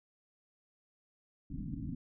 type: low-pass noise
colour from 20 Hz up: white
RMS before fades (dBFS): -40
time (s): 1.5-1.95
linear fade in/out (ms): 5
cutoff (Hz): 290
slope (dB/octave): 96
effects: none